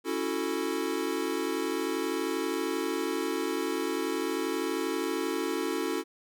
square chord, F# minor seventh, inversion second, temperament equal, 277.2 / 329.6 / 370 / 440 Hz, C#4 / E4 / F#4 / A4, 0 / 0 / 0 / 0 cents, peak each -36 / -34 / -35 / -35 dBFS, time 0.04-6.04 s, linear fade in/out 50 ms, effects none

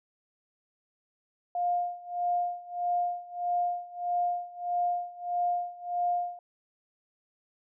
sine tone with tremolo, 706 Hz, F5, 19 cents sharp, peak -24 dBFS, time 1.55-6.39 s, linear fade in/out 2 ms, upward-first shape sine, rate 1.6 Hz, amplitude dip 90%, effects none

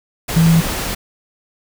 sine tone in noise, 164.81 Hz, E3, in tune, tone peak -8 dBFS, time 0.36-0.61 s, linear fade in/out 10 ms, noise pink, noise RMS -22 dBFS, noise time 0.28-0.95 s, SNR +11 dB, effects none

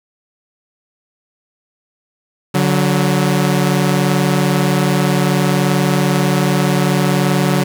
sawtooth tone pair together, 144.38 / 185 Hz, D3 / F#3, -29 / 0 cents, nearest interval major third, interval 429 cents, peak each -11 dBFS, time 2.54-7.64 s, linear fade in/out 10 ms, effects 7-bit

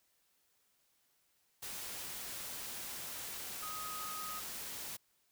sine tone in noise, 1254 Hz, D#6, 13 cents sharp, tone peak -43 dBFS, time 3.62-4.4 s, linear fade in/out 10 ms, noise white, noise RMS -44 dBFS, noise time 1.62-4.97 s, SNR -2 dB, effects white hiss -75 dBFS RMS until 5.31 s

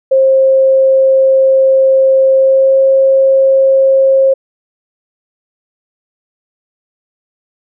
sine tone with pitch glide, 532 to 536.3 Hz, C5 to C5, +29 to +43 cents, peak -5 dBFS, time 0.11-4.34 s, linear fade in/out 10 ms, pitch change +14 cents, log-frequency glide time 2.35-2.79 s, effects none

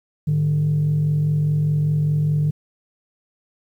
sine tone pair together, 105.6 / 150.53 Hz, G#2 / D3, +29 / +43 cents, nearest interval tritone, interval 614 cents, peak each -25 / -15 dBFS, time 0.27-2.51 s, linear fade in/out 10 ms, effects tanh soft clip ceiling -13 dBFS + 9-bit

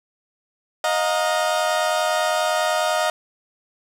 30% pulse chord, Eb suspended second, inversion none, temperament equal with one note detuned, 622.3 / 712.3 / 932.3 Hz, Eb5 / F5 / Bb5, 0 / +34 / 0 cents, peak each -19 / -20 / -25 dBFS, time 0.84-3.1 s, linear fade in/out 2 ms, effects low-pass 11000 Hz 12 dB/octave + 8-bit

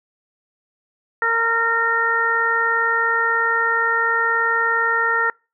harmonic tone, 459.5 Hz, A#4, 25 cents flat, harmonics 1 / 2 / 3 / 4, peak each -26 / -25 / -19 / -20 dBFS, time 1.22-5.3 s, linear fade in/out 2 ms, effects noise-tail reverb RT60 0.3 s tail -26 dB re dry

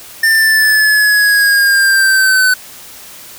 square linear sweep, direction down, 1800 to 1504 Hz, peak -8 dBFS, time 0.23-2.54 s, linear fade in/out 5 ms, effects white hiss -34 dBFS RMS until 3.38 s

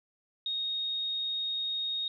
sine tone, 3729 Hz, A#7, in tune, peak -30 dBFS, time 0.46-2.08 s, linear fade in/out 2 ms, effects none

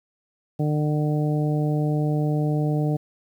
harmonic tone, 150.3 Hz, D3, 40 cents sharp, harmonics 1 / 2 / 3 / 4 / 5, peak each -21 / -27 / -31 / -33 / -35 dBFS, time 0.59-2.97 s, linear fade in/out 10 ms, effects 9-bit

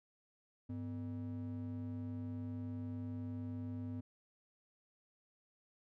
triangle ring-modulated tone, 176.5 Hz, F3, 19 cents sharp, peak -35 dBFS, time 0.69-4.01 s, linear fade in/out 10 ms, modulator 75.4 Hz, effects none

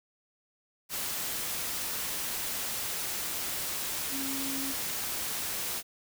sine tone in noise, 271.5 Hz, C#4, 36 cents flat, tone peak -36 dBFS, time 4.1-4.75 s, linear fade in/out 50 ms, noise white, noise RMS -34 dBFS, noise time 0.89-5.83 s, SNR -5 dB, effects none

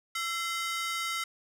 sawtooth ring-modulated tone, 1706 Hz, G#6, 46 cents sharp, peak -24 dBFS, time 0.15-1.24 s, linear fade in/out 5 ms, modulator 367 Hz, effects low-pass 12000 Hz 12 dB/octave

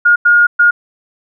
sine tone bursts at uneven times, 1427 Hz, F6, 37 cents sharp, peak -5 dBFS, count 3, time 0.05-0.16 / 0.25-0.47 / 0.59-0.71 s, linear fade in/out 10 ms, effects none

